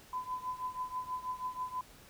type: tone with tremolo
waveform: sine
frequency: 1010 Hz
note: B5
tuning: 39 cents sharp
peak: -32 dBFS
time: 0.13-1.81 s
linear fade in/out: 2 ms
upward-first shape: triangle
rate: 6.2 Hz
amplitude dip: 90%
effects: pink hiss -57 dBFS RMS until 2.09 s